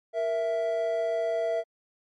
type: tone pair together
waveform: triangle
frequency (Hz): 467 / 660.4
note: A#4 / E5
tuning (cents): +3 / +3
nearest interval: tritone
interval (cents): 600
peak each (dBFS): -29 / -24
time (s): 0.13-1.64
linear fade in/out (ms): 50
effects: MP3 48 kbps